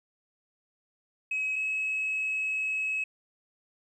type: tone pair in turn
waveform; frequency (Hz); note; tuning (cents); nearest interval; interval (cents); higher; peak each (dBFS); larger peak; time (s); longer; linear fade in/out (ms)
sine; 2552 / 2571; D#7 / E7; +43 / -44; unison; 13; second; -26; neither; 1.31-1.56 / 1.56-3.04; second; 5
effects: tanh soft clip ceiling -24 dBFS + 11-bit